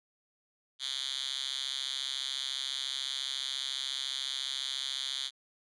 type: tone with high-pass filter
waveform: 5% pulse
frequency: 134.2 Hz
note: C3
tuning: 44 cents sharp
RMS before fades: -36 dBFS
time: 0.79-5.31 s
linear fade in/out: 50 ms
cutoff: 3300 Hz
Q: 5.1
effects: resampled to 24000 Hz